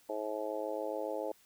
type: harmonic tone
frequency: 107.1 Hz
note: A2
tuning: 46 cents flat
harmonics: 3 / 4 / 5 / 6 / 7 / 8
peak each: -43 / -41 / -38 / -41 / -50 / -44 dBFS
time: 0.09-1.32 s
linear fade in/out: 5 ms
effects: white hiss -65 dBFS RMS until 1.45 s